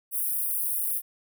white high-pass noise, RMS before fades -28 dBFS, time 0.11-1.02 s, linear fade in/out 50 ms, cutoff 9200 Hz, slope 96 dB/octave, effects none

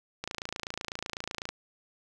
click train, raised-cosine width 0.2 ms, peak -17 dBFS, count 36, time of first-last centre 0.24-1.49 s, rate 28 Hz, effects none

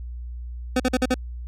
25% pulse tone bursts, 254 Hz, B3, 49 cents sharp, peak -14 dBFS, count 5, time 0.76-1.143 s, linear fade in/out 5 ms, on 39 ms, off 47 ms, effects added 60 Hz sine -31 dBFS peak until 1.47 s + low-pass 10000 Hz 12 dB/octave

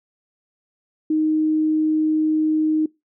sine tone, 311.1 Hz, D#4, in tune, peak -16 dBFS, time 1.1-2.86 s, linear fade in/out 5 ms, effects noise-tail reverb RT60 0.2 s tail -22 dB re dry

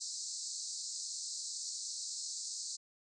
white band-pass noise, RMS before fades -42 dBFS, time 0-2.77 s, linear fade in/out 20 ms, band 4100 to 8200 Hz, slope 96 dB/octave, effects none

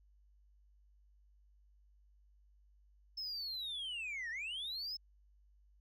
sine linear two-way sweep, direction down then up, 5274 to 1760 to 5274 Hz, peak -37 dBFS, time 3.17-4.97 s, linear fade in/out 10 ms, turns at 4.3 s, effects tanh soft clip ceiling -38 dBFS + added 50 Hz sine -64 dBFS peak until 5.8 s

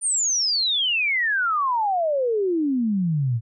sine exponential sweep, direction down, 9240 to 109.5 Hz, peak -19 dBFS, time 0.01-3.41 s, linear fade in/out 50 ms, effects none

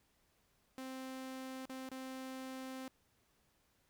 sawtooth tone with dropouts, 261.6 Hz, C4, in tune, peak -40 dBFS, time 0.78-2.88 s, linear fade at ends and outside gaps 0 ms, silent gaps 1.654-1.696 / 1.89-1.915 s, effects pink hiss -75 dBFS RMS until 3.89 s

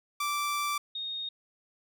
sawtooth / sine tone pair in turn, 1169 / 3711 Hz, D6 / A#7, -8 / -9 cents, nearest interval octave + minor sixth, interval 1999 cents, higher second, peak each -25 / -33 dBFS, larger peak first, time 0.2-0.78 / 0.95-1.29 s, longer first, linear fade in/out 5 ms, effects none

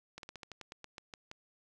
slowing click train, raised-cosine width 0.2 ms, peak -28 dBFS, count 12, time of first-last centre 0.18-1.314 s, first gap 52 ms, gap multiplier 1.13, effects none

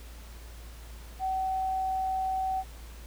sine tone, 759 Hz, F#5, 44 cents sharp, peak -27 dBFS, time 1.19-2.64 s, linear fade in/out 50 ms, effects added 57 Hz sine -43 dBFS peak until 3.06 s + pink hiss -52 dBFS RMS until 3.06 s

